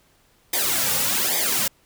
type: noise with flanger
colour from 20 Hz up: white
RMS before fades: -22 dBFS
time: 0.53-1.68 s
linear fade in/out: 5 ms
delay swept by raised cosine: 0.71 to 3.01 ms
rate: 1.2 Hz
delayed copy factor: -0.95
effects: pink hiss -60 dBFS RMS until 1.85 s